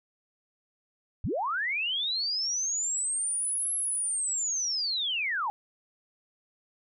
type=linear two-way sweep; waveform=sine; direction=up then down; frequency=52 to 11170 to 785 Hz; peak=-27 dBFS; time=1.24-5.5 s; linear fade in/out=0 ms; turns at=3.74 s; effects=none